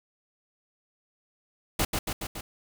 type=noise with echo; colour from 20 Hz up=pink; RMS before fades=-25 dBFS; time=1.79-1.85 s; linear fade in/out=5 ms; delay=140 ms; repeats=4; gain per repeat=-3 dB; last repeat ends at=2.41 s; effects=none